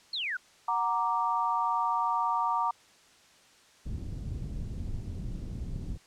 sine exponential sweep, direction down, 4422 to 1396.9 Hz, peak -30 dBFS, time 0.13-0.37 s, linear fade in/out 5 ms
sine chord, Gb augmented, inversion none, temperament equal, 740 / 932.3 / 1174.7 Hz, Gb5 / Bb5 / D6, 0 / 0 / 0 cents, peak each -34 / -28 / -30 dBFS, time 0.68-2.71 s, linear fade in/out 5 ms
pink low-pass noise, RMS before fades -36 dBFS, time 3.85-5.98 s, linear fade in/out 20 ms, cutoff 170 Hz, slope 12 dB/octave
effects white hiss -59 dBFS RMS until 6.06 s + low-pass 7000 Hz 12 dB/octave

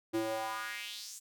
square tone with high-pass filter sweep, 110.5 Hz, A2, 8 cents sharp, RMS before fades -38 dBFS, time 0.13-1.2 s, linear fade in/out 20 ms, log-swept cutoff 300 to 7900 Hz, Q 3.1, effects none

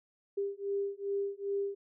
sine beating tone pair, 397.8 / 400.3 Hz, G4 / G4, +25 / +36 cents, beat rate 2.5 Hz, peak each -35 / -35 dBFS, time 0.37-1.75 s, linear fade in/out 10 ms, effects none

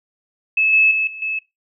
sine tone with level steps, 2600 Hz, E7, 24 cents flat, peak -13 / -10 / -16 / -30 / -20 dBFS, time 0.57-1.39 s, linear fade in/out 5 ms, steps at 0.73 / 0.91 / 1.07 / 1.22 s, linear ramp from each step 2 ms, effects noise-tail reverb RT60 0.2 s tail -20 dB re dry

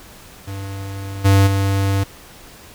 square tone with level steps, 98 Hz, G2, in tune, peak -27 / -10 / -16 dBFS, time 0.47-2.04 s, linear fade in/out 10 ms, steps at 1.24 / 1.46 s, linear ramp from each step 20 ms, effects pink hiss -42 dBFS RMS until 2.74 s

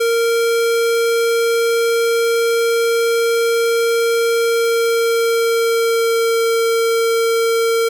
square tone with pitch glide, 463.1 to 457.8 Hz, A#4 to A#4, -11 to -31 cents, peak -14 dBFS, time 0-7.89 s, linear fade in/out 10 ms, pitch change -20 cents, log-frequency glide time 4.39-6.45 s, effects none

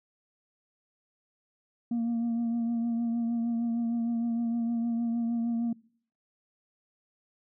sine tone with vibrato, 233.1 Hz, A#3, in tune, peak -24 dBFS, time 1.91-5.73 s, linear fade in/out 5 ms, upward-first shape triangle, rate 6.5 Hz, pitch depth 31 cents each way, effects noise-tail reverb RT60 0.6 s tail -26 dB re dry + tanh soft clip ceiling -25 dBFS

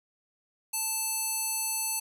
square tone with band-pass filter, 880 Hz, A5, in tune, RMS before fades -31 dBFS, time 0.73-2 s, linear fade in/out 10 ms, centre 9900 Hz, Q 1.9, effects none

